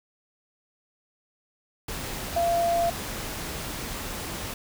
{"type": "tone in noise", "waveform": "sine", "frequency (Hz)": 684, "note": "F5", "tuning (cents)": -36, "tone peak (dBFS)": -21, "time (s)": [2.36, 2.9], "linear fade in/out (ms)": 5, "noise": "pink", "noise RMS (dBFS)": -34, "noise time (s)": [1.88, 4.54], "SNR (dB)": 10, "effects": []}